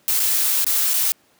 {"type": "noise with dropouts", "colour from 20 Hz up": "blue", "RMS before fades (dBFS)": -19, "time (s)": [0.08, 1.12], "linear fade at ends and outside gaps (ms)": 0, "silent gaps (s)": [[0.196, 0.201], [0.645, 0.666], [0.935, 0.94]], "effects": ["pink hiss -58 dBFS RMS until 1.39 s", "high-pass 150 Hz 12 dB/octave"]}